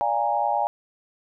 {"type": "chord", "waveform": "sine", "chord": "Bb dominant seventh", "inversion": "first", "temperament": "equal with one note detuned", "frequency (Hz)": [587.3, 698.5, 823, 932.3], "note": ["D5", "F5", "Ab5", "Bb5"], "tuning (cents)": [0, 0, -16, 0], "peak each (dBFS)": [-29, -27, -23, -28], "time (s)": [0.01, 0.67], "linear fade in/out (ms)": 0, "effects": []}